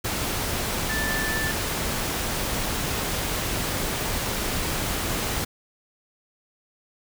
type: tone in noise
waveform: sine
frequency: 1760 Hz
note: A6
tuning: in tune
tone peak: -27 dBFS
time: 0.89-1.52 s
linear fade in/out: 10 ms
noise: pink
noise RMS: -27 dBFS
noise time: 0.04-5.45 s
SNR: -3 dB
effects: none